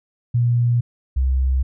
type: tone pair in turn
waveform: sine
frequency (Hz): 120 / 65.28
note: B2 / C2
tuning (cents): -49 / -3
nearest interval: major seventh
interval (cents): 1054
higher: first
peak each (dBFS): -14 / -15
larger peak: first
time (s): 0.34-0.81 / 1.16-1.63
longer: neither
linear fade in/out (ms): 10
effects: none